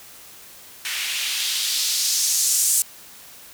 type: noise with band-pass filter sweep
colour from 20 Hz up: blue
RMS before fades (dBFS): -22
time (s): 0.85-2.82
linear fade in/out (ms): 0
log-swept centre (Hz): 2200 to 8300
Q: 1.7
effects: white hiss -44 dBFS RMS until 3.53 s